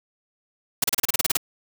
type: noise bursts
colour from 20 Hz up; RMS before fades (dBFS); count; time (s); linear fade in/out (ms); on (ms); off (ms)
white; -20; 11; 0.82-1.371; 5; 21; 32
effects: none